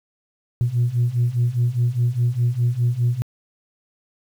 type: beating tone pair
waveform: sine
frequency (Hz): 118 / 122.9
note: A#2 / B2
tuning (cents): +22 / -8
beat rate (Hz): 4.9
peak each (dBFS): -20 / -18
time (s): 0.61-3.22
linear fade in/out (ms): 0
effects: tanh soft clip ceiling -12 dBFS + 8-bit